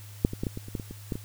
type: clicks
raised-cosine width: 3 ms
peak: -7 / -21 / -16 / -16 / -22 / -28 / -18 / -24 / -25 / -16 / -21 dBFS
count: 11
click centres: 0.249 / 0.334 / 0.435 / 0.468 / 0.574 / 0.684 / 0.752 / 0.798 / 0.91 / 1.122 / 1.155 s
effects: added 103 Hz sine -43 dBFS peak until 1.24 s + white hiss -51 dBFS RMS until 1.24 s